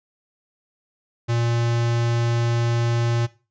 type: tone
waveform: square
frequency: 117.7 Hz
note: A#2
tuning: 17 cents sharp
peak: -20 dBFS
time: 1.28-3.27 s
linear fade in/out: 20 ms
effects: noise-tail reverb RT60 0.3 s tail -17 dB re dry + resampled to 16000 Hz